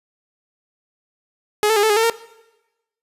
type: tone with pitch steps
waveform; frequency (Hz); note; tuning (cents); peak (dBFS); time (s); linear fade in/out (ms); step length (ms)
sawtooth; 420 / 442.4 / 409.2 / 439 / 413.6 / 449.2 / 459.9; G#4 / A4 / G#4 / A4 / G#4 / A4 / A#4; +19 / +9 / -26 / -4 / -7 / +36 / -23; -10; 1.63-2.099; 0; 67
effects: noise-tail reverb RT60 1.0 s tail -19 dB re dry + resampled to 32000 Hz